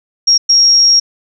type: tone bursts at uneven times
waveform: sine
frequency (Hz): 5588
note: F8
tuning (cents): 0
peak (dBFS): -5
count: 2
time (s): 0.27-0.38 / 0.49-1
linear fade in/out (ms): 10
effects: none